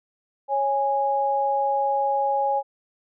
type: tone pair together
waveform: sine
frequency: 552 / 827.1 Hz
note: C#5 / G#5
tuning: -7 / -7 cents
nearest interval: perfect fifth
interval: 700 cents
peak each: -25 / -21 dBFS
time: 0.48-2.63 s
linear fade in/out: 50 ms
effects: none